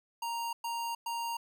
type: tone bursts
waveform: square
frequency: 932.3 Hz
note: A#5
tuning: in tune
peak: -34 dBFS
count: 3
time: 0.22-1.37 s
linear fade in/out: 5 ms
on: 310 ms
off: 110 ms
effects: none